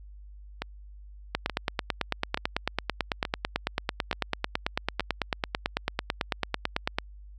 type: two click trains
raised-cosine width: 0.3 ms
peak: -14 / -9 dBFS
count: 6 / 52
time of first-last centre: 0.62-5.006 / 1.35-6.985 s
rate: 1.14 / 9.05 Hz
effects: added 50 Hz sine -44 dBFS peak until 7.38 s